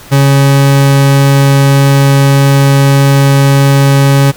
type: tone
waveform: 40% pulse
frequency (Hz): 138.59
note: C#3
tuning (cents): 0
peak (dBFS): -3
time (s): 0.11-4.32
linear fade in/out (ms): 20
effects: pink hiss -33 dBFS RMS until 4.36 s